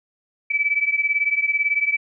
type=beating tone pair; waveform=sine; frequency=2298 / 2316 Hz; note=D7 / D7; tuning=-38 / -25 cents; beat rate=18 Hz; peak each=-20 / -22 dBFS; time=0.5-1.97 s; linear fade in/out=10 ms; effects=none